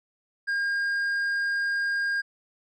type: tone with tanh clipping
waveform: sine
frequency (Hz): 1615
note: G#6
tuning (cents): -49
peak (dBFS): -25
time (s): 0.47-2.22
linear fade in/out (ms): 20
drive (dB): 5
effects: none